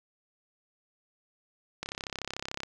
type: click train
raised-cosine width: 0.2 ms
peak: -17 dBFS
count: 28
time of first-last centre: 1.83-2.634 s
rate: 33.6 Hz
effects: none